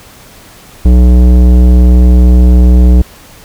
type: tone with tanh clipping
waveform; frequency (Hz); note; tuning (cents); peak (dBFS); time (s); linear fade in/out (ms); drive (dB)
sine; 61.3; B1; -12; -3; 0.85-3.02; 5; 15
effects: pink hiss -36 dBFS RMS until 3.44 s